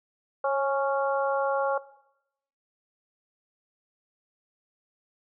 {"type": "harmonic tone with a mistuned harmonic", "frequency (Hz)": 277.2, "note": "C#4", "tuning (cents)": 0, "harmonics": [2, 3, 4, 5], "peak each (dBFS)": [-25, -29, -31, -33], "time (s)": [0.44, 1.78], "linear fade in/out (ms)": 5, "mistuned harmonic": 2, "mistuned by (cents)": -22, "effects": ["noise-tail reverb RT60 0.8 s tail -18 dB re dry"]}